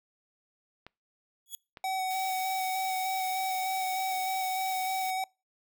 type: clicks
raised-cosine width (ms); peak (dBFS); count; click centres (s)
0.3; -29; 2; 0.866 / 1.772
type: tone with exponential growth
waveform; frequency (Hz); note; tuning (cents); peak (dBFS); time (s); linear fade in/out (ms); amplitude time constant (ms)
5% pulse; 3370; G#7; +25; -25; 1.46-1.55; 1; 19
type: tone with vibrato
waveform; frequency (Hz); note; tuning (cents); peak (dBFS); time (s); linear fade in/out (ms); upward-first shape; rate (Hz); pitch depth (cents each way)
square; 755; F#5; +35; -30; 1.84-5.24; 2; square; 3.3; 11
type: noise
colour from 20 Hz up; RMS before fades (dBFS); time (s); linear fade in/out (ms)
blue; -42; 2.1-5.11; 10
effects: noise-tail reverb RT60 0.3 s tail -26 dB re dry